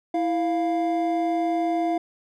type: tone pair together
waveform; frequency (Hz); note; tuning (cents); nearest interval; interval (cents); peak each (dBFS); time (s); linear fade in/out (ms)
triangle; 329.2 / 698.5; E4 / F5; -2 / 0; octave + minor second; 1302; -22; 0.14-1.98; 5
effects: none